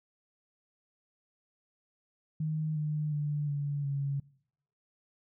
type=tone with pitch steps; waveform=sine; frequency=155.56 / 151.48 / 147.51 / 143.64 / 139.87 Hz; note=D#3 / D#3 / D3 / D3 / C#3; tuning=0 / -46 / +8 / -38 / +16 cents; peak=-29 dBFS; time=2.4-4.2 s; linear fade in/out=5 ms; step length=360 ms; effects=noise-tail reverb RT60 0.7 s tail -23 dB re dry